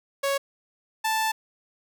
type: tone pair in turn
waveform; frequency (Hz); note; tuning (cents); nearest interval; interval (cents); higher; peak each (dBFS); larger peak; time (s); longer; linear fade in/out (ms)
sawtooth; 554.4 / 880.3; C#5 / A5; 0 / +1; minor sixth; 801; second; -19; neither; 0.23-0.38 / 1.04-1.32; second; 10
effects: none

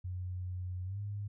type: tone with pitch glide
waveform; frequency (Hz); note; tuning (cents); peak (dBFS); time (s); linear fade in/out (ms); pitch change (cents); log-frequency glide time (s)
sine; 91 to 102.14; F#2 to G#2; -28 to -28; -36; 0.04-1.28; 10; +200; 0.84-0.99
effects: none

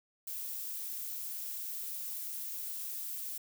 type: noise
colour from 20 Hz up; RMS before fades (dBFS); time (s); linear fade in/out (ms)
violet; -40; 0.27-3.38; 5
effects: none

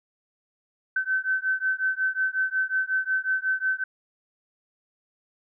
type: beating tone pair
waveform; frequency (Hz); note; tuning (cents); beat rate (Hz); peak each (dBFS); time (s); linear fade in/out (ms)
sine; 1529 / 1534.5; G6 / G6; -44 / -37; 5.5; -26; 0.96-3.84; 5
effects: none

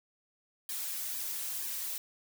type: noise with flanger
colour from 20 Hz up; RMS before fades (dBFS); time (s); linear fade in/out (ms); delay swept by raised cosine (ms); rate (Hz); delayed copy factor
blue; -37; 0.69-1.98; 2; 1.4 to 4.8; 2.1; -0.95
effects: none

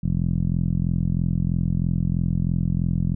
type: tone with low-pass filter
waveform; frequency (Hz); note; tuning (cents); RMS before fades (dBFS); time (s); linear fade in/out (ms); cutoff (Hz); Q
10% pulse; 43.08; F1; -23; -22; 0.03-3.15; 10; 170; 2.2
effects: none

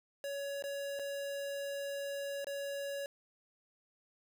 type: tone with dropouts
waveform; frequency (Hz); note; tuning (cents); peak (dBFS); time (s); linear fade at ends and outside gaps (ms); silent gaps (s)
square; 561; C#5; +21; -38; 0.24-3.06; 1; 0.624-0.639 / 0.991-0.995 / 2.445-2.469
effects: none

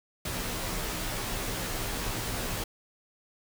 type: noise with comb filter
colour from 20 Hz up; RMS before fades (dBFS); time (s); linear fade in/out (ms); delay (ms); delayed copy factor
pink; -33; 0.25-2.64; 5; 14; -0.75
effects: none

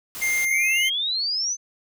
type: noise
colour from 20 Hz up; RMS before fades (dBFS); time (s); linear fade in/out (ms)
white; -34; 0.15-0.45; 0
type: tone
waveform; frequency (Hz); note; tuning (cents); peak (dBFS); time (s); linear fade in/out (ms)
square; 2110; C7; +14; -21; 0.21-0.9; 20
type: exponential sweep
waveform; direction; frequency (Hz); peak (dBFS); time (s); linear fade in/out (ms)
sine; up; 2093 to 6260; -22; 0.48-1.57; 50
effects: none

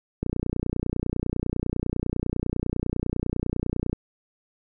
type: click train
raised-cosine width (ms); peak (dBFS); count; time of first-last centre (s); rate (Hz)
3; -12; 112; 0.23-3.93; 30
effects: none

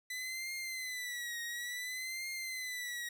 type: tone with vibrato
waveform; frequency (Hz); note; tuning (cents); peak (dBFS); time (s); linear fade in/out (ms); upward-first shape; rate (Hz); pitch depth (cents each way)
sawtooth; 1995; B6; +17; -35; 0.1-3.09; 5; triangle; 0.57; 110
effects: 11-bit

